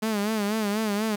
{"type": "tone with vibrato", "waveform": "sawtooth", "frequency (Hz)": 211.6, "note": "G#3", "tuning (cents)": 33, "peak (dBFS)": -20, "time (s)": [0.02, 1.16], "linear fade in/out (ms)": 10, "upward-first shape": "sine", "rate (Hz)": 4.1, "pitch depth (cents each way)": 91, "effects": ["8-bit"]}